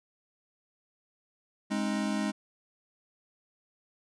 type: chord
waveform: square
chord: Ab major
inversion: none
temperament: equal with one note detuned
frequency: 207.7 / 266.5 / 311.1 Hz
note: Ab3 / C4 / Eb4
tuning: 0 / +32 / 0 cents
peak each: -31 / -36 / -36 dBFS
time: 1.7-2.32 s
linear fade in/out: 20 ms
effects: resampled to 22050 Hz

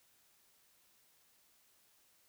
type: silence
effects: white hiss -70 dBFS RMS until 2.28 s

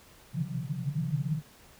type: band-pass noise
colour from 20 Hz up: white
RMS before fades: -32 dBFS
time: 0.33-1.42 s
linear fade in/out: 20 ms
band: 130 to 170 Hz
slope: 96 dB/octave
effects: pink hiss -56 dBFS RMS until 1.79 s

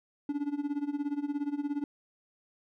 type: tone with tremolo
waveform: triangle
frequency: 288.5 Hz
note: D4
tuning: 31 cents flat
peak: -25 dBFS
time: 0.29-1.84 s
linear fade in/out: 2 ms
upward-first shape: sine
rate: 17 Hz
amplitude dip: 85%
effects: none

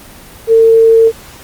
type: tone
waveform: sine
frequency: 452 Hz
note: A4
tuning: 47 cents sharp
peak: -3 dBFS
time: 0.47-1.12 s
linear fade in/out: 50 ms
effects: pink hiss -35 dBFS RMS until 1.43 s + Opus 24 kbps

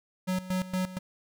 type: tone with tremolo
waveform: square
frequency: 185 Hz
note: F#3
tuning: in tune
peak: -27 dBFS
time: 0.27-0.99 s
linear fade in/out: 20 ms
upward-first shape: square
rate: 4.3 Hz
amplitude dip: 80%
effects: none

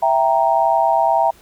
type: chord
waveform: sine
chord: E diminished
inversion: none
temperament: equal with one note detuned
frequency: 662.3 / 784 / 932.3 Hz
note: E5 / G5 / Bb5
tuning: +8 / 0 / 0 cents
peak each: -17 dBFS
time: 0.02-1.31 s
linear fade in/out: 10 ms
effects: pink hiss -49 dBFS RMS until 1.41 s

